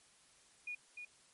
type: tone with echo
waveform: sine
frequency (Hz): 2448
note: D#7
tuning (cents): -29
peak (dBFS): -40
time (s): 0.67-0.75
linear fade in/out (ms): 5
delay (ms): 300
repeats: 1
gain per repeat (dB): -5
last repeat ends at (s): 1.05
effects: white hiss -66 dBFS RMS until 1.33 s + MP3 48 kbps